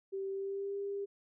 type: tone with pitch glide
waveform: sine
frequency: 388.6 to 399.8 Hz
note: G4 to G4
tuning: -15 to +34 cents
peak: -35 dBFS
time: 0.12-1.06 s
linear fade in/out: 20 ms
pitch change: +49 cents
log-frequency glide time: 0.3-0.77 s
effects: none